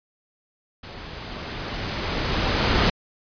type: noise with level ramp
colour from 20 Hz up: pink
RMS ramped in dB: -39 to -18 dBFS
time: 0.83-2.9 s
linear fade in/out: 5 ms
effects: resampled to 11025 Hz